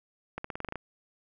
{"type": "accelerating click train", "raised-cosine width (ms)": 0.5, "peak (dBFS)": -20, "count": 9, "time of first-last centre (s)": [0.38, 0.757], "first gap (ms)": 64, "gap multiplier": 0.91, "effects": []}